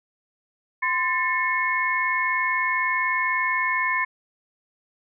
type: tone cluster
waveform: sine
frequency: 1030 / 1779 / 2182 Hz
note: C6 / A6 / C#7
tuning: -28 / +19 / -28 cents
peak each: -25 dBFS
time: 0.82-4.05 s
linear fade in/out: 10 ms
effects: none